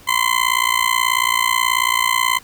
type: tone with amplitude modulation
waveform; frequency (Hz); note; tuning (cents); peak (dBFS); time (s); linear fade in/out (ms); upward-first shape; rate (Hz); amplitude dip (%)
20% pulse; 1030; C6; -28; -6; 0.07-2.39; 20; sine; 58.4; 95
effects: pink hiss -45 dBFS RMS until 2.43 s